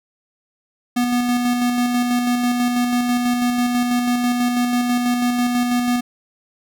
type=tone with tremolo; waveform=square; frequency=244.2 Hz; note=B3; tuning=19 cents flat; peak=-16 dBFS; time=0.96-6.01 s; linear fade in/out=10 ms; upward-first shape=square; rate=6.1 Hz; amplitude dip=30%; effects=none